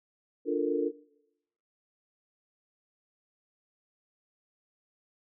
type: chord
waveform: sine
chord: Bb major seventh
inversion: first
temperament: equal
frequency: 293.7 / 349.2 / 440 / 466.2 Hz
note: D4 / F4 / A4 / Bb4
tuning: 0 / 0 / 0 / 0 cents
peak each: -31 / -32 / -32 / -31 dBFS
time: 0.45-0.92 s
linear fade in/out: 50 ms
effects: noise-tail reverb RT60 0.8 s tail -20 dB re dry